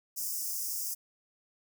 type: high-pass noise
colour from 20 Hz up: white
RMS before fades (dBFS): -35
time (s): 0.16-0.95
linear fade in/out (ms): 20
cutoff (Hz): 5000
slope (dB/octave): 96
effects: none